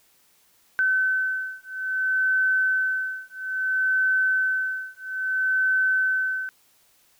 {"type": "beating tone pair", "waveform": "sine", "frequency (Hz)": [1525, 1525.6], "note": ["G6", "G6"], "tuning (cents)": [-48, -47], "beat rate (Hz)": 0.6, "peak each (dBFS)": -24, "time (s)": [0.79, 6.49], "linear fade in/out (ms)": 0, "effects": ["white hiss -61 dBFS RMS until 7.19 s"]}